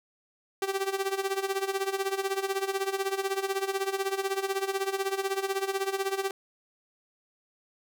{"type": "tone with tremolo", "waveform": "sawtooth", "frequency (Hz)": 389, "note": "G4", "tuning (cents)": -13, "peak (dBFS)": -21, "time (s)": [0.62, 6.31], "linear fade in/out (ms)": 2, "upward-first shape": "sine", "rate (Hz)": 16, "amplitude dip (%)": 80, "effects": []}